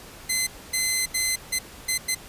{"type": "tone bursts at uneven times", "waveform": "10% pulse", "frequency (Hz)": 2054, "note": "C7", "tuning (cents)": -33, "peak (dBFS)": -13, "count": 6, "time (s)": [[0.29, 0.47], [0.73, 1.06], [1.14, 1.36], [1.52, 1.59], [1.88, 1.98], [2.08, 2.15]], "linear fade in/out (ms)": 10, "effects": ["pink hiss -44 dBFS RMS until 2.28 s", "resampled to 32000 Hz"]}